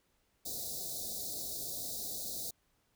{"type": "band-stop noise", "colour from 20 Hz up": "white", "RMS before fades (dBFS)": -40, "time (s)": [0.45, 2.51], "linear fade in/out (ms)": 10, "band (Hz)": [760, 3700], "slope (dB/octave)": 96, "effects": ["pink hiss -75 dBFS RMS until 2.95 s"]}